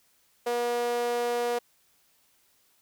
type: tone with high-pass filter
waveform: sawtooth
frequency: 240 Hz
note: B3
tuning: 49 cents flat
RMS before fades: -28 dBFS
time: 0.46-1.59 s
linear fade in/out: 10 ms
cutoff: 550 Hz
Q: 7.2
effects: white hiss -66 dBFS RMS until 2.81 s